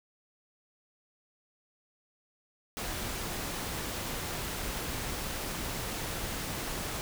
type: noise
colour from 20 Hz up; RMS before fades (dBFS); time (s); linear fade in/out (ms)
pink; -36; 2.77-7.01; 0
effects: none